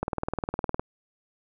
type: click train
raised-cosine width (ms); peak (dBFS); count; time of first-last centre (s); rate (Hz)
1; -13; 16; 0.03-0.795; 19.6
effects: none